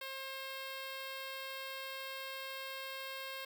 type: tone with notch filter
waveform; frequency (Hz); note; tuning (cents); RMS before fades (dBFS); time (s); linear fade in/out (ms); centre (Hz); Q
5% pulse; 534; C5; +35; -44; 0.01-3.45; 5; 6400; 0.98
effects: 12-bit